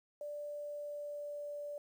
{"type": "tone with pitch glide", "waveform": "sine", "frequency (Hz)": [587.3, 583.2], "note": ["D5", "D5"], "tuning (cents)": [0, -12], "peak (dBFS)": -40, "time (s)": [0.21, 1.78], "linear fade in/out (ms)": 2, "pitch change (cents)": -12, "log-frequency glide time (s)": [0.38, 1.57], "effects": ["11-bit"]}